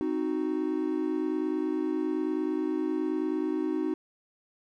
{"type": "chord", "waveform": "triangle", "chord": "C diminished", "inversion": "none", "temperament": "equal", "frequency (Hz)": [261.6, 311.1, 370], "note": ["C4", "Eb4", "Gb4"], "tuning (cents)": [0, 0, 0], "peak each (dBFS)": [-32, -27, -30], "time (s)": [0.01, 3.94], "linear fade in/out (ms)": 0, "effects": []}